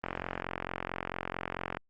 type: click train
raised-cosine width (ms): 0.5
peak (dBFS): -18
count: 78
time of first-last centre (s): 0.04-1.77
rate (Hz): 44.5
effects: Opus 24 kbps